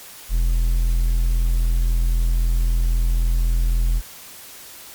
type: tone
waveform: triangle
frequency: 41.91 Hz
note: E1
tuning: 29 cents sharp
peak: -13 dBFS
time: 0.29-4.02 s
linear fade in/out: 50 ms
effects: white hiss -40 dBFS RMS until 4.94 s + MP3 96 kbps